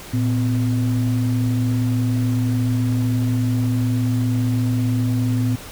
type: tone pair together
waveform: sine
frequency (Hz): 114.71 / 254.4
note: A#2 / C4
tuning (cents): -27 / -48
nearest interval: octave + major second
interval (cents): 1379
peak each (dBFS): -17 / -20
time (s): 0.13-5.56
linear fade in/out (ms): 10
effects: tanh soft clip ceiling -11 dBFS + pink hiss -37 dBFS RMS until 5.71 s